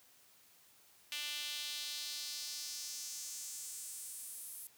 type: tone with high-pass filter sweep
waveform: sawtooth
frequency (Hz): 295.2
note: D4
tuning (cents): +9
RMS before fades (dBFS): -44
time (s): 1.12-4.67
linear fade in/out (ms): 0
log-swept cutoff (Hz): 2900 to 11000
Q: 2.2
effects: white hiss -65 dBFS RMS until 4.77 s + high-pass 60 Hz 12 dB/octave